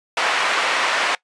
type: band-pass noise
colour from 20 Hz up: white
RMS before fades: -20 dBFS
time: 0.17-1.15 s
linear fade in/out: 2 ms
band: 650 to 2100 Hz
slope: 12 dB/octave
effects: noise-tail reverb RT60 0.1 s tail -21 dB re dry + resampled to 22050 Hz